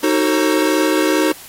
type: chord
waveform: square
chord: D# diminished seventh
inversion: none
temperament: just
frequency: 311.1 / 373.4 / 448 / 537.6 Hz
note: D#4 / F#4 / A4 / C5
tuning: 0 / +16 / +31 / +47 cents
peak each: -17 / -20 / -23 / -22 dBFS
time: 0.03-1.32 s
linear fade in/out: 5 ms
effects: white hiss -38 dBFS RMS until 1.48 s + AAC 48 kbps